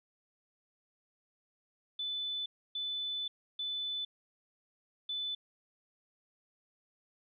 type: tone bursts at uneven times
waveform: sine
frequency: 3500 Hz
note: A7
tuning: 10 cents flat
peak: -34 dBFS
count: 4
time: 1.99-2.46 / 2.75-3.28 / 3.59-4.05 / 5.09-5.35 s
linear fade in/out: 5 ms
effects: none